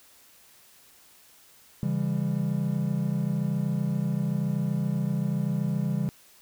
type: chord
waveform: triangle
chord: C# diminished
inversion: none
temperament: just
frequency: 138.59 / 166.31 / 199.57 Hz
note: C#3 / E3 / G3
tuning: 0 / +16 / +31 cents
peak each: -27 dBFS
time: 1.83-6.09 s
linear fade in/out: 0 ms
effects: white hiss -56 dBFS RMS until 6.41 s